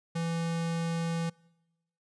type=tone; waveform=square; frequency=166.6 Hz; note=E3; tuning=19 cents sharp; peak=-30 dBFS; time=0.15-1.3 s; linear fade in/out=10 ms; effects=noise-tail reverb RT60 1.0 s tail -26 dB re dry + resampled to 22050 Hz